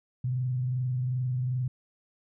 sine tone with frequency modulation, 126.6 Hz, B2, 43 cents sharp, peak -26 dBFS, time 0.24-1.68 s, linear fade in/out 5 ms, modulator 22.6 Hz, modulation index 0.25, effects none

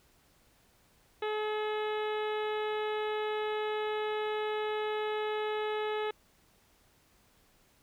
harmonic tone, 426.8 Hz, G#4, 47 cents sharp, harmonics 1 / 2 / 3 / 4 / 5 / 6 / 7 / 8 / 9, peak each -32 / -38 / -42 / -44 / -46 / -48 / -49 / -50 / -51 dBFS, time 1.22-6.11 s, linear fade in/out 5 ms, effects pink hiss -66 dBFS RMS until 7.82 s

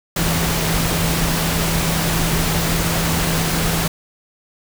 sine tone in noise, 164.81 Hz, E3, in tune, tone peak -21 dBFS, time 0.16-3.88 s, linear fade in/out 5 ms, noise pink, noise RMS -20 dBFS, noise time 0.16-3.88 s, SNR -4 dB, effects none

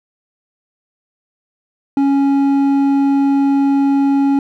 sine tone with hard clipping, 277.2 Hz, C#4, in tune, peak -12 dBFS, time 1.97-4.39 s, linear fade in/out 2 ms, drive 6 dB, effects none

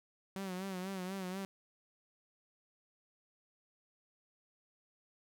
sawtooth tone with vibrato, 188.3 Hz, F#3, 31 cents sharp, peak -35 dBFS, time 0.36-1.45 s, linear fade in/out 0 ms, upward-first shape sine, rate 4.1 Hz, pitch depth 71 cents each way, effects none

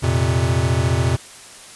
square chord, F suspended fourth, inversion none, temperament equal, 87.31 / 116.54 / 130.81 Hz, F2 / Bb2 / C3, 0 / 0 / 0 cents, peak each -21 dBFS, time 0.02-1.17 s, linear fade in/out 20 ms, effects white hiss -40 dBFS RMS until 1.75 s + resampled to 24000 Hz

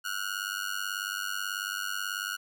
sawtooth tone with amplitude modulation, 1440 Hz, F#6, 47 cents flat, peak -24 dBFS, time 0.04-2.37 s, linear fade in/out 20 ms, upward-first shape sine, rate 98.3 Hz, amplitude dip 95%, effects none

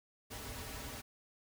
pink noise with comb filter, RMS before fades -45 dBFS, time 0.3-1.02 s, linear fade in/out 20 ms, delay 5.7 ms, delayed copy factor -0.75, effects none

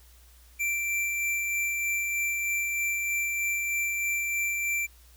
square tone with tremolo, 2349 Hz, D7, in tune, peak -26 dBFS, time 0.59-4.87 s, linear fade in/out 20 ms, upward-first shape sine, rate 3.2 Hz, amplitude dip 25%, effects added 60 Hz sine -53 dBFS peak until 5.16 s + white hiss -59 dBFS RMS until 5.16 s

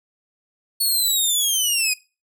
15% pulse linear sweep, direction down, 4435 to 2463 Hz, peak -11 dBFS, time 0.8-1.94 s, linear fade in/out 10 ms, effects noise-tail reverb RT60 0.3 s tail -21 dB re dry

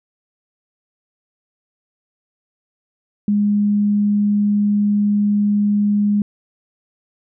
sine tone, 206 Hz, G#3, 14 cents flat, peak -13 dBFS, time 3.28-6.22 s, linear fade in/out 2 ms, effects none

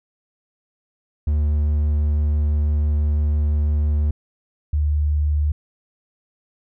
triangle / sine tone pair in turn, 74.5 / 74.5 Hz, D2 / D2, +25 / +25 cents, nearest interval unison, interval 0 cents, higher neither, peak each -14 / -16 dBFS, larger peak first, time 1.27-4.11 / 4.73-5.52 s, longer first, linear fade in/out 5 ms, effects none

